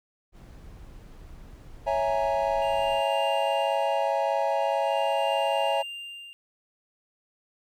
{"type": "noise", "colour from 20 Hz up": "brown", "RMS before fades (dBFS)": -45, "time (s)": [0.32, 3.03], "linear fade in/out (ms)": 50}
{"type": "chord", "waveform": "triangle", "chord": "A# half-diminished seventh", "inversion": "first", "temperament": "equal", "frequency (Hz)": [554.4, 659.3, 830.6, 932.3], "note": ["C#5", "E5", "G#5", "A#5"], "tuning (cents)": [0, 0, 0, 0], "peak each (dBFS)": [-26, -26, -26, -30], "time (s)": [1.86, 5.83], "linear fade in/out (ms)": 20}
{"type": "tone with tremolo", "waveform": "triangle", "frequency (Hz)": 2794, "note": "F7", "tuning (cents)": 0, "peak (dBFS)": -31, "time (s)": [2.62, 6.33], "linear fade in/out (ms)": 0, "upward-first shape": "sine", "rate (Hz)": 0.43, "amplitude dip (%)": 90}
{"effects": []}